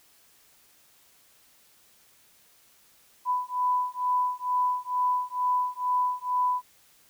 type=beating tone pair; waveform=sine; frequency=995 / 997.2 Hz; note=B5 / B5; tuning=+13 / +16 cents; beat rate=2.2 Hz; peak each=-27 dBFS; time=3.25-6.62 s; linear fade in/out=50 ms; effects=white hiss -60 dBFS RMS until 7.09 s